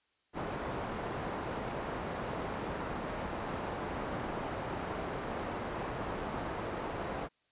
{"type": "low-pass noise", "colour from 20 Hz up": "white", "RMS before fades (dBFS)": -38, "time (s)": [0.33, 7.29], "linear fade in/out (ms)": 50, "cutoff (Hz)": 910, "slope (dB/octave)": 12, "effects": ["white hiss -75 dBFS RMS until 7.51 s", "resampled to 8000 Hz"]}